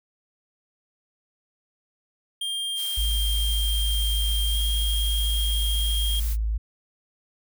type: tone with pitch glide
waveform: square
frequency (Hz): 3199 to 3232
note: G7 to G#7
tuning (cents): +34 to -48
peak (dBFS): -27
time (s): 2.41-6.2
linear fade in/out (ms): 5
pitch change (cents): +18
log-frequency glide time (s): 4.51-4.57
type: noise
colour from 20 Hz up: blue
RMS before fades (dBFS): -36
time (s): 2.75-6.37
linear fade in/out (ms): 50
type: tone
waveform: sine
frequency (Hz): 54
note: A1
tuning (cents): -32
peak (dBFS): -22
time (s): 2.97-6.58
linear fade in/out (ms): 10
effects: none